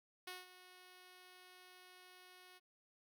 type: tone with ADSR envelope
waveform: 5% pulse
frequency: 365.6 Hz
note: F#4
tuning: 21 cents flat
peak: -34 dBFS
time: 0.27-2.6 s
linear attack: 6 ms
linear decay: 180 ms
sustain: -14 dB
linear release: 32 ms
effects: none